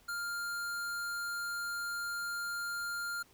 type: tone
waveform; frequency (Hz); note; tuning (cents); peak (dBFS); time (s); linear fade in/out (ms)
square; 1400; F6; +4; -36; 0.08-3.23; 10
effects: pink hiss -64 dBFS RMS until 3.33 s